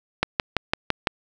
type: click train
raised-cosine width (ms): 0.3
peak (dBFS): -3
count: 6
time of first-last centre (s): 0.23-1.072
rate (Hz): 5.94
effects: none